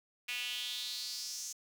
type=tone with high-pass filter sweep; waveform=sawtooth; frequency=245 Hz; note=B3; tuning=14 cents flat; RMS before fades=-40 dBFS; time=0.28-1.53 s; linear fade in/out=10 ms; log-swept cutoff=2500 to 6400 Hz; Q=4.6; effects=10-bit